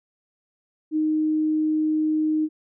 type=tone; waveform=sine; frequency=310 Hz; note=D#4; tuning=6 cents flat; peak=-19 dBFS; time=0.91-2.49 s; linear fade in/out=50 ms; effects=none